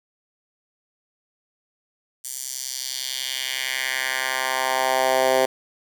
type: tone with high-pass filter sweep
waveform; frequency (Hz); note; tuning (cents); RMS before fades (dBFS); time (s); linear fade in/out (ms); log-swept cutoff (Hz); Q
10% pulse; 130.81; C3; 0; -24; 2.24-5.46; 10; 7900 to 490; 1.7
effects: none